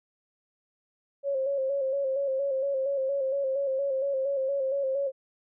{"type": "tone with vibrato", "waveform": "sine", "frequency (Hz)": 544, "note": "C#5", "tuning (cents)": -33, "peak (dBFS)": -25, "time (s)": [1.23, 5.12], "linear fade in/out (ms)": 50, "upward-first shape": "square", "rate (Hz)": 4.3, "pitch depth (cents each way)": 45, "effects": []}